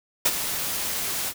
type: noise with ADSR envelope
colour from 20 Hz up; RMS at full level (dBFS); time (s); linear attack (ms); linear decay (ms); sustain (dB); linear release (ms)
white; -18; 0.25-1.34; 8; 44; -10; 58
effects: none